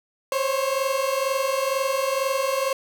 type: tone pair together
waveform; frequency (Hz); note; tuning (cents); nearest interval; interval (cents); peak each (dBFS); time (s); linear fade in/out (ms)
30% pulse; 526.9 / 549; C5 / C#5; +12 / -17; minor second; 71; -22; 0.32-2.73; 2
effects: none